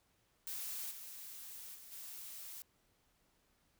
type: noise with level steps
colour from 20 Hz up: blue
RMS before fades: -43 / -50 / -55 / -49 dBFS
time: 0.47-2.62 s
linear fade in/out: 0 ms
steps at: 0.9 / 1.74 / 1.91 s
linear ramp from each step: 20 ms
effects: pink hiss -75 dBFS RMS until 3.79 s